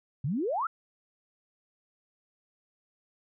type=exponential sweep; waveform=sine; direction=up; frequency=122.1 to 1407 Hz; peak=-27 dBFS; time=0.24-0.67 s; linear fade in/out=5 ms; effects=none